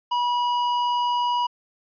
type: tone with hard clipping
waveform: triangle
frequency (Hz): 971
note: B5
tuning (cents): -30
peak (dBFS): -22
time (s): 0.11-1.47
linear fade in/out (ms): 10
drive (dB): 13
effects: resampled to 11025 Hz